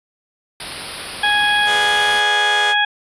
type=band-stop noise; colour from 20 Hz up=white; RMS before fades=-26 dBFS; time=0.6-2.2 s; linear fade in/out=2 ms; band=5100 to 9200 Hz; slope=96 dB/octave
type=harmonic tone; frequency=830.6 Hz; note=G#5; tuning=in tune; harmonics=1 / 2 / 3 / 4; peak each=-19 / -16 / -24 / -19 dBFS; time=1.23-2.85 s; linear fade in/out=5 ms
type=chord; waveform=10% pulse; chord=G# diminished seventh; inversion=none; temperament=just; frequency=415.3 / 498.4 / 598 / 717.6 Hz; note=G#4 / B4 / D5 / F5; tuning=0 / +16 / +31 / +47 cents; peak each=-16 / -20 / -20 / -20 dBFS; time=1.65-2.75 s; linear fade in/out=50 ms
effects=resampled to 22050 Hz